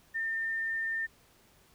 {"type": "tone", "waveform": "sine", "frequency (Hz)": 1806, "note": "A6", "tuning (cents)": 45, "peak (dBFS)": -30, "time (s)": [0.14, 1.07], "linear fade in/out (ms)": 20, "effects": ["pink hiss -63 dBFS RMS until 1.74 s"]}